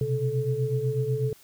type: tone cluster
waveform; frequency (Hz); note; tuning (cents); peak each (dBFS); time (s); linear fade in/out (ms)
sine; 125.1 / 133.2 / 435.3; B2 / C3 / A4; +23 / +31 / -19; -28; 0.01-1.33; 2
effects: white hiss -55 dBFS RMS until 1.43 s